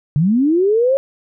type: linear sweep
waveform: sine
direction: up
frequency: 136.5 to 554.4 Hz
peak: -11 dBFS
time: 0.16-0.97 s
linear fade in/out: 0 ms
effects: none